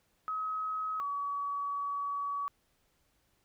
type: tone pair in turn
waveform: sine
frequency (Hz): 1274 / 1135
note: D#6 / C#6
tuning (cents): +41 / +41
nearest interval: major second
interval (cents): 200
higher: first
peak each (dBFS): -32 / -32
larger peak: neither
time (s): 0.28-1 / 1-2.48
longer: second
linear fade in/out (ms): 0
effects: pink hiss -73 dBFS RMS until 3.44 s